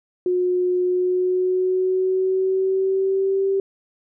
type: tone with pitch glide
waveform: sine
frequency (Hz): 361.5 to 389.7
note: F#4 to G4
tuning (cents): -40 to -10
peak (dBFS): -17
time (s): 0.26-3.6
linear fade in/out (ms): 2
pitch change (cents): +130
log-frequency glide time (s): 0.83-3.49
effects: none